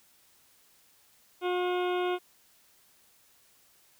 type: harmonic tone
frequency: 359.5 Hz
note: F#4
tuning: 50 cents flat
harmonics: 1 / 2 / 3 / 4 / 6 / 7 / 8 / 9 / 10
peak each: -28 / -34 / -38 / -40 / -44 / -45 / -46 / -47 / -48 dBFS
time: 1.41-2.19 s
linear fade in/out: 50 ms
effects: white hiss -63 dBFS RMS until 3.99 s